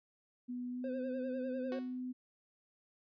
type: tone with pitch glide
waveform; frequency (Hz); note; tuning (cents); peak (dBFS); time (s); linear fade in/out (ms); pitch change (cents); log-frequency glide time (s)
sine; 246.9 to 252.7; B3 to B3; 0 to +40; -38; 0.48-2.13; 20; +40; 0.7-0.88
type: tone with vibrato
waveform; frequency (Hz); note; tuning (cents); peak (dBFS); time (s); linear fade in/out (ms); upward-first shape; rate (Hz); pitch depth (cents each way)
triangle; 520; C5; -11; -37; 0.84-1.79; 2; sine; 10; 57
type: tone with exponential decay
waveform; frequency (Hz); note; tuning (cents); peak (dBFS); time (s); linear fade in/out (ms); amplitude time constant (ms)
sawtooth; 370; F#4; 0; -37; 1.72-2.01; 1; 61
effects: resampled to 11025 Hz